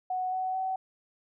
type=tone with pitch steps; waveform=sine; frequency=740 / 748.2 / 756.4 Hz; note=F#5 / F#5 / F#5; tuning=0 / +19 / +38 cents; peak=-28 dBFS; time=0.1-0.76 s; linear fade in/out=5 ms; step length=220 ms; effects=none